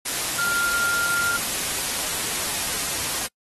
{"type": "tone in noise", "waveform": "sine", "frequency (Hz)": 1396.9, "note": "F6", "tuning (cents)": 0, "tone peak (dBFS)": -22, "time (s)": [0.38, 1.37], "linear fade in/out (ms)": 10, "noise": "white", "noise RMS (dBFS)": -26, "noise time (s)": [0.05, 3.27], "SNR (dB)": 1, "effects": ["noise-tail reverb RT60 0.1 s tail -26 dB re dry", "AAC 32 kbps"]}